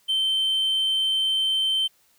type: tone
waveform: triangle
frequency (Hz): 3104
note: G7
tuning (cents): -18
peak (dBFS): -18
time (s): 0.08-1.88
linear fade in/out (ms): 20
effects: tanh soft clip ceiling -14 dBFS + white hiss -62 dBFS RMS until 2.18 s